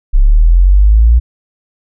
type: linear sweep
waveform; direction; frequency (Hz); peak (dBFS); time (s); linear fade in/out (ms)
sine; up; 32.3 to 60; -3; 0.13-1.2; 20
effects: none